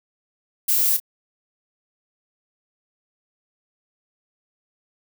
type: noise with echo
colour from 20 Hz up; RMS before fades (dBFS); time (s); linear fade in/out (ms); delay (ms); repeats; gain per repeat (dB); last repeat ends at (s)
violet; -19; 0.68-0.97; 10; 31; 1; -12; 1.001
effects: none